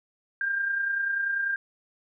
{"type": "tone pair together", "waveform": "sine", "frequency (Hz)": [1568, 1598.2], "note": ["G6", "G6"], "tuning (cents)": [0, 33], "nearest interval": "unison", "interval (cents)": 33, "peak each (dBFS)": [-36, -25], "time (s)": [0.41, 1.56], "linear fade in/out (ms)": 2, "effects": []}